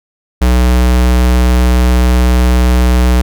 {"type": "tone", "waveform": "square", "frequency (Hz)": 61.74, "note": "B1", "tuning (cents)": 0, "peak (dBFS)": -7, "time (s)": [0.41, 3.22], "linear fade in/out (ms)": 10, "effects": []}